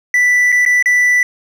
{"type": "tone with dropouts", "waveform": "triangle", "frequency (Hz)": 1975.5, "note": "B6", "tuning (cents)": 0, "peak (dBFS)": -7, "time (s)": [0.14, 1.23], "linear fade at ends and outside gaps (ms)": 2, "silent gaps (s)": [[0.52, 0.524], [0.652, 0.661], [0.826, 0.858]], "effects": []}